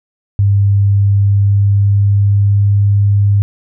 sine tone with pitch glide, 100 to 101.16 Hz, G2 to G#2, +35 to -45 cents, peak -7 dBFS, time 0.39-3.42 s, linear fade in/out 0 ms, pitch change +20 cents, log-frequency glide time 0.91-2.81 s, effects none

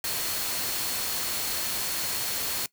sine tone in noise, 4319 Hz, C#8, 46 cents flat, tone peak -38 dBFS, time 0.04-2.66 s, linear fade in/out 2 ms, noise white, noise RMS -30 dBFS, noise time 0.04-2.66 s, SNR -11 dB, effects noise-tail reverb RT60 0.1 s tail -20 dB re dry

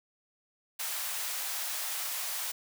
white high-pass noise, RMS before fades -35 dBFS, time 0.79-2.52 s, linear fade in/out 10 ms, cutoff 630 Hz, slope 24 dB/octave, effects none

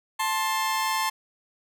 sawtooth tone pair together, 880 / 1055.9 Hz, A5 / C6, 0 / +15 cents, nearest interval minor third, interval 315 cents, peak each -23 dBFS, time 0.19-1.1 s, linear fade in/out 10 ms, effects none

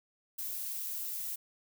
violet noise, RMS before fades -38 dBFS, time 0.38-1.36 s, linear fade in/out 10 ms, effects none

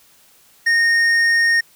sine tone with hard clipping, 1847 Hz, A#6, 16 cents flat, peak -14 dBFS, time 0.66-1.61 s, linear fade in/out 10 ms, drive 7 dB, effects white hiss -52 dBFS RMS until 1.75 s

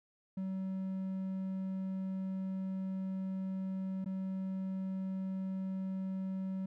triangle tone with dropouts, 189.9 Hz, F#3, 45 cents sharp, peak -33 dBFS, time 0.37-6.66 s, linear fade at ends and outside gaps 5 ms, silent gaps 4.045-4.059 s, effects none

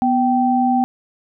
sine tone pair together, 246.8 / 777 Hz, B3 / G5, -1 / -16 cents, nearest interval octave + minor sixth, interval 1985 cents, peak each -16 dBFS, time 0.02-0.84 s, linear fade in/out 0 ms, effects none

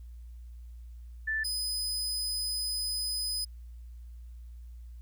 sine / sawtooth tone pair in turn, 1760 / 5010 Hz, A6 / D#8, 0 / +11 cents, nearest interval octave + tritone, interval 1811 cents, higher second, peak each -28 dBFS, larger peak neither, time 1.27-1.44 / 1.44-3.45 s, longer second, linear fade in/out 10 ms, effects added 59 Hz sine -43 dBFS peak until 5.01 s + white hiss -73 dBFS RMS until 5.01 s

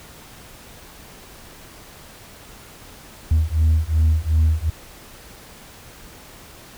sine beating tone pair, 77.78 / 80.48 Hz, D#2 / E2, 0 / -41 cents, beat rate 2.7 Hz, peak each -16 dBFS, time 3.31-4.7 s, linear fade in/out 5 ms, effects tanh soft clip ceiling -11 dBFS + pink hiss -43 dBFS RMS until 6.77 s

